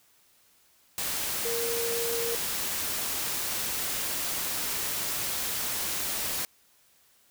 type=tone in noise; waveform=sine; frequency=466.2 Hz; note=A#4; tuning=in tune; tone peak=-30 dBFS; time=1.45-2.35 s; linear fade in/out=0 ms; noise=white; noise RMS=-31 dBFS; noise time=0.98-6.45 s; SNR=-2 dB; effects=white hiss -63 dBFS RMS until 7.3 s